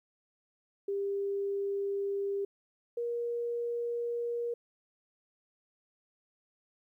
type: tone pair in turn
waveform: sine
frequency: 398.3 / 473.7 Hz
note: G4 / A#4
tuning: +28 / +28 cents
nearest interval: minor third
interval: 300 cents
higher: second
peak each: -30 / -31 dBFS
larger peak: first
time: 0.88-2.45 / 2.97-4.54 s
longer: neither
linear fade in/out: 5 ms
effects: 12-bit